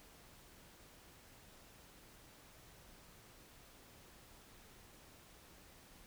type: silence
effects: pink hiss -61 dBFS RMS until 6.06 s